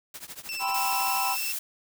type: noise with tremolo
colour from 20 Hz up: white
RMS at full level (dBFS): -38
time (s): 0.14-1.2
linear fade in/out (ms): 2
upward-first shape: triangle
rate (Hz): 13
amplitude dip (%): 95
type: tone with vibrato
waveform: 25% pulse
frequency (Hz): 2666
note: E7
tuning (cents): +19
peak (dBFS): -28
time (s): 0.49-1.52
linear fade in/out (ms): 0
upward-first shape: sine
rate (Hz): 18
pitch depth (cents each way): 26
type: chord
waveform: triangle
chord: C major seventh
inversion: second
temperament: equal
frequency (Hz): 784 / 987.8 / 1046.5 / 1318.5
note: G5 / B5 / C6 / E6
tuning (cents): 0 / 0 / 0 / 0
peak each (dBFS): -28 / -28 / -34 / -34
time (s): 0.59-1.37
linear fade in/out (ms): 50
type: noise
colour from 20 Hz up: blue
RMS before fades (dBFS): -32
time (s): 0.74-1.59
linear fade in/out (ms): 5
effects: none